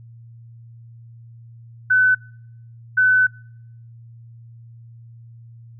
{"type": "tone bursts at uneven times", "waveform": "sine", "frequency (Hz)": 1508, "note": "F#6", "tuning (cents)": 32, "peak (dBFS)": -12, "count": 2, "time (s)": [[1.9, 2.15], [2.97, 3.27]], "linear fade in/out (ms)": 10, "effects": ["noise-tail reverb RT60 0.7 s tail -25 dB re dry", "added 116 Hz sine -40 dBFS peak until 5.79 s"]}